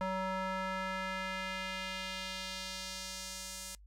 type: tone with band-pass filter sweep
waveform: square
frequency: 188.6 Hz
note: F#3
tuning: 33 cents sharp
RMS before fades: -39 dBFS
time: 0.01-3.75 s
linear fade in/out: 0 ms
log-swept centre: 920 to 8200 Hz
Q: 1.2
effects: noise-tail reverb RT60 0.1 s tail -23 dB re dry + added 50 Hz sine -54 dBFS peak until 3.86 s